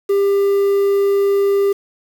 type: tone with quantisation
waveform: triangle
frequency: 398.3 Hz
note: G4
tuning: 28 cents sharp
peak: -10 dBFS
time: 0.09-1.73 s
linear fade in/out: 10 ms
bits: 6
effects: none